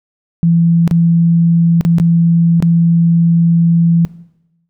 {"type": "tone with dropouts", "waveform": "sine", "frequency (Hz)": 168.2, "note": "E3", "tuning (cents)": 35, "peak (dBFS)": -7, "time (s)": [0.43, 4.05], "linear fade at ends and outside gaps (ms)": 0, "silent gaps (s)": [[0.877, 0.911], [1.81, 1.85], [1.984, 1.999], [2.603, 2.625]], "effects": ["noise-tail reverb RT60 0.9 s tail -20 dB re dry"]}